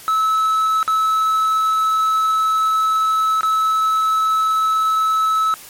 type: tone with dropouts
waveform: triangle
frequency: 1300 Hz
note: E6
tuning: 24 cents flat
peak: -12 dBFS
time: 0.08-5.54 s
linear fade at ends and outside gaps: 0 ms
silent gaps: 0.829-0.878 / 3.409-3.432 s
effects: white hiss -39 dBFS RMS until 5.69 s + MP3 64 kbps